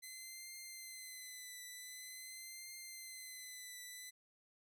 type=tone with vibrato; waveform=10% pulse; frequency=2041 Hz; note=C7; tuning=44 cents flat; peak=-40 dBFS; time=0.02-4.11 s; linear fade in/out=20 ms; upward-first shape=triangle; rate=0.46 Hz; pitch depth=54 cents each way; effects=none